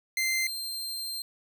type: tone pair in turn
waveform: sawtooth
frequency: 2082 / 4164 Hz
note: C7 / C8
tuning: -9 / -9 cents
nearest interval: octave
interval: 1200 cents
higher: second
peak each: -22 / -30 dBFS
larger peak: first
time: 0.17-0.47 / 0.47-1.22 s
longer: second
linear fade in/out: 2 ms
effects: none